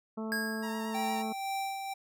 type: harmonic tone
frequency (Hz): 220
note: A3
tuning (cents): 0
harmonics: 1 / 2 / 3 / 4 / 5 / 6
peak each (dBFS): -35 / -41 / -45 / -47 / -49 / -51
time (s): 0.17-1.33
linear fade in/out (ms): 10
type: tone with exponential decay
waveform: square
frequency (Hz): 1636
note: G#6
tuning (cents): -26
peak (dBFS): -30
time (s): 0.32-1.29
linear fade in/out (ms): 0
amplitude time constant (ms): 210
type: tone with vibrato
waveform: sawtooth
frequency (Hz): 932.3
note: A#5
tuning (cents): 0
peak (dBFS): -36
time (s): 0.62-1.23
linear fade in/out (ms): 20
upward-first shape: sine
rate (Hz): 8.5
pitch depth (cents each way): 30
type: tone with tremolo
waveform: square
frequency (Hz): 781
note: G5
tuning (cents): -7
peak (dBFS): -32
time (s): 0.94-1.94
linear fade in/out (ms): 10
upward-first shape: sine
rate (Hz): 2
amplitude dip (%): 45
effects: none